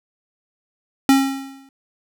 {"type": "tone with exponential decay", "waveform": "square", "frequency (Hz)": 271, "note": "C#4", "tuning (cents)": -39, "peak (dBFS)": -9, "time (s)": [1.09, 1.69], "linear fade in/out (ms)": 1, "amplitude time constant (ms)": 130, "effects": []}